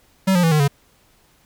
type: tone with pitch steps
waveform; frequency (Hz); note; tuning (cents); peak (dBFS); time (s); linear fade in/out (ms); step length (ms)
square; 190.9 / 177.09 / 164.28 / 152.4 / 141.37; G3 / F3 / E3 / D#3 / C#3; -46 / +24 / -6 / -36 / +34; -14; 0.27-0.68; 10; 82
effects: pink hiss -57 dBFS RMS until 1.45 s